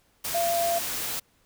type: tone in noise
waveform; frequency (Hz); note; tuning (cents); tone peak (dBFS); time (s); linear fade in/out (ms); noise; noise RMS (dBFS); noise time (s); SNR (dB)
sine; 683; F5; -39; -23; 0.34-0.79; 10; white; -31; 0.24-1.2; +5
effects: pink hiss -65 dBFS RMS until 1.45 s